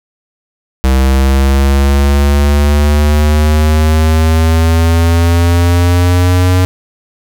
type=exponential sweep; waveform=square; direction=up; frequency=65.41 to 91.8 Hz; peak=-7 dBFS; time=0.84-6.65 s; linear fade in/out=0 ms; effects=none